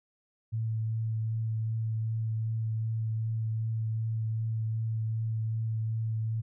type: tone with vibrato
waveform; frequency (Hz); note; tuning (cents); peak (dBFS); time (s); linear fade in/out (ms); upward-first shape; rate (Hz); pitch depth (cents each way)
sine; 111.4; A2; +22; -28; 0.52-6.42; 20; triangle; 2.6; 15
effects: none